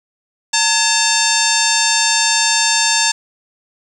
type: harmonic tone with a mistuned harmonic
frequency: 900 Hz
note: A5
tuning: 39 cents sharp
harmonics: 1 / 2 / 3 / 4 / 5 / 6 / 7 / 8 / 9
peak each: -21 / -21 / -21 / -21 / -21 / -21 / -21 / -21 / -21 dBFS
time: 0.53-3.12 s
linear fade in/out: 10 ms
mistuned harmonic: 2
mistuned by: -100 cents
effects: 7-bit